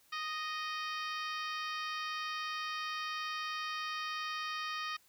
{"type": "harmonic tone with a mistuned harmonic", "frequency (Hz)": 621, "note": "D#5", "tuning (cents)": -3, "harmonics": [2, 3, 4, 5, 6, 7, 8, 9], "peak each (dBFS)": [-39, -43, -45, -47, -49, -50, -51, -52], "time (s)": [0.12, 4.97], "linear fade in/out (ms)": 10, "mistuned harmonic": 7, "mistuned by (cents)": 49, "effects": ["white hiss -67 dBFS RMS until 5.08 s"]}